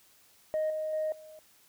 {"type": "tone with level steps", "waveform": "sine", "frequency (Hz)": 622.3, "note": "D#5", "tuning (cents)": 0, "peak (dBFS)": [-25, -30, -27, -47], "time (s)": [0.54, 1.39], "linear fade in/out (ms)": 0, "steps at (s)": [0.7, 0.93, 1.12], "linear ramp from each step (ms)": 2, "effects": ["tanh soft clip ceiling -25 dBFS", "white hiss -62 dBFS RMS until 1.68 s"]}